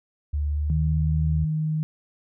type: tone with pitch glide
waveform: sine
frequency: 73.42 to 77.29 Hz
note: D2 to D#2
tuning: 0 to -11 cents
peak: -22 dBFS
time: 0.33-1.45 s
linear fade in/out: 10 ms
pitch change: +89 cents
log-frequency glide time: 0.49-0.97 s
type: tone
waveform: sine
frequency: 155.56 Hz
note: D#3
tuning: in tune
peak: -22 dBFS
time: 0.7-1.83 s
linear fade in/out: 0 ms
effects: none